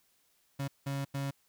35% pulse tone bursts at uneven times, 138.59 Hz, C#3, in tune, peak -31 dBFS, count 3, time 0.59-0.68 / 0.86-1.05 / 1.14-1.31 s, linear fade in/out 10 ms, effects white hiss -71 dBFS RMS until 1.48 s

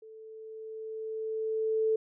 sine tone with level ramp, 440 Hz, A4, in tune, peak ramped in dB -47 to -23 dBFS, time 0.02-1.96 s, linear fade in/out 5 ms, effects none

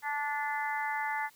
harmonic tone, 291.2 Hz, D4, 15 cents flat, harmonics 3 / 4 / 5 / 6 / 7, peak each -33 / -43 / -41 / -37 / -38 dBFS, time 0.02-1.3 s, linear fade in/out 50 ms, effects white hiss -61 dBFS RMS until 1.35 s

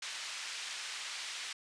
pink band-pass noise, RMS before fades -42 dBFS, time 0.02-1.53 s, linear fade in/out 5 ms, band 2000 to 6500 Hz, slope 12 dB/octave, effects resampled to 22050 Hz

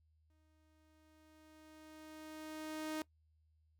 sawtooth tone with exponential growth, 311.1 Hz, D#4, in tune, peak -34 dBFS, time 0.3-3.02 s, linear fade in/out 2 ms, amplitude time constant 590 ms, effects noise-tail reverb RT60 0.1 s tail -21 dB re dry + added 78 Hz sine -70 dBFS peak until 3.79 s

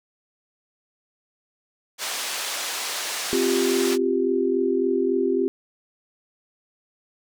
white band-pass noise, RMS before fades -29 dBFS, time 1.98-3.98 s, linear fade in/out 50 ms, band 490 to 7300 Hz, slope 12 dB/octave
sine chord, C suspended fourth, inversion none, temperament just, 261.6 / 348.8 / 392.4 Hz, C4 / F4 / G4, 0 / -2 / +2 cents, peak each -25 / -24 / -22 dBFS, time 3.33-5.48 s, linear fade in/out 0 ms
effects none

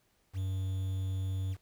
triangle tone with quantisation, 94.8 Hz, F#2, 43 cents sharp, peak -29 dBFS, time 0.33-1.57 s, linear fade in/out 50 ms, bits 9, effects pink hiss -72 dBFS RMS until 1.61 s

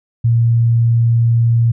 sine tone, 116.54 Hz, A#2, in tune, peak -9 dBFS, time 0.24-1.72 s, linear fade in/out 10 ms, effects none

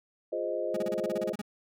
sine chord, F minor seventh, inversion none, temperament equal with one note detuned, 350.4 / 415.3 / 523.3 / 622.3 Hz, F4 / Ab4 / C5 / Eb5, +6 / 0 / 0 / 0 cents, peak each -36 / -37 / -34 / -33 dBFS, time 0.32-1.33 s, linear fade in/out 10 ms
40% pulse tone bursts, 207.7 Hz, G#3, in tune, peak -32 dBFS, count 12, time 0.74-1.416 s, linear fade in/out 5 ms, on 27 ms, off 32 ms
effects none

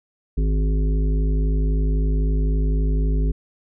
harmonic tone, 51.91 Hz, G#1, in tune, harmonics 1 / 3 / 5 / 7 / 8, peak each -17 / -27 / -31 / -38 / -35 dBFS, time 0.37-3.32 s, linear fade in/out 10 ms, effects none

